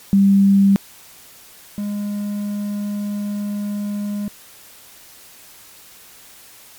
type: tone pair in turn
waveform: sine / triangle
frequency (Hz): 197.2 / 205.4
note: G3 / G#3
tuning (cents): +11 / -19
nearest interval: minor second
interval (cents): 70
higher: second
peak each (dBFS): -9 / -19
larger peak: first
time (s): 0.13-0.76 / 1.78-4.28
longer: second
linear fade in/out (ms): 0
effects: white hiss -44 dBFS RMS until 6.78 s + MP3 96 kbps